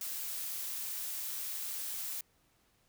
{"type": "noise", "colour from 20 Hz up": "blue", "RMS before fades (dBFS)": -39, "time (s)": [0.01, 2.21], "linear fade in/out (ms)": 2, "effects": ["pink hiss -71 dBFS RMS until 2.88 s"]}